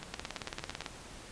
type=two click trains; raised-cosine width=0.2 ms; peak=-19 / -23 dBFS; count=14 / 8; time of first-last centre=0.14-0.862 / 0.03-0.819 s; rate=18 / 8.87 Hz; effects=pink hiss -49 dBFS RMS until 1.31 s + resampled to 22050 Hz